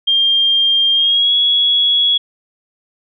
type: tone with pitch glide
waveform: sine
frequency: 3200 to 3351 Hz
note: G7 to G#7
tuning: +35 to +15 cents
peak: -10 dBFS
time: 0.07-2.18 s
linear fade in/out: 10 ms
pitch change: +80 cents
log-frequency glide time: 0.93-1.34 s
effects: none